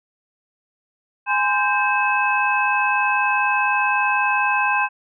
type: tone cluster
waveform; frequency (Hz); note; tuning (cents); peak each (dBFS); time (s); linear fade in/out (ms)
sine; 828 / 1029 / 1574 / 2585; G#5 / C6 / G6 / E7; -5 / -29 / +7 / -34; -22; 1.26-4.89; 50
effects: none